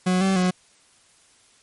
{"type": "tone with pitch steps", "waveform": "40% pulse", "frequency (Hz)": [183.2, 191.9, 182.4], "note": ["F#3", "G3", "F#3"], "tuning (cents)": [-17, -37, -24], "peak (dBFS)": -17, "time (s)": [0.06, 0.51], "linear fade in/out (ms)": 10, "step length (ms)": 150, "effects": ["white hiss -57 dBFS RMS until 1.62 s", "MP3 48 kbps"]}